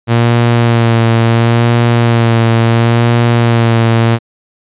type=tone with vibrato; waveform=sawtooth; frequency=116.54 Hz; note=A#2; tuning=in tune; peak=-3 dBFS; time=0.07-4.19 s; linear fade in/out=50 ms; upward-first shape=sine; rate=0.72 Hz; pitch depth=28 cents each way; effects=resampled to 8000 Hz